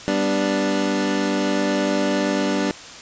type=chord; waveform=25% pulse; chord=G major; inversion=none; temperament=equal with one note detuned; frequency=196 / 246.2 / 293.7 Hz; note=G3 / B3 / D4; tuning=0 / -5 / 0 cents; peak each=-20 / -22 / -18 dBFS; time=0.08-2.71 s; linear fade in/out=0 ms; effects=white hiss -38 dBFS RMS until 3.01 s + resampled to 16000 Hz